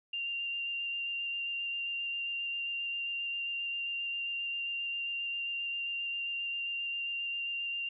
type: tone with vibrato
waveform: sine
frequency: 2781 Hz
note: F7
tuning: 8 cents flat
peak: -33 dBFS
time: 0.13-7.89 s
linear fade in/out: 5 ms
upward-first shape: square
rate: 7.5 Hz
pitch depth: 8 cents each way
effects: none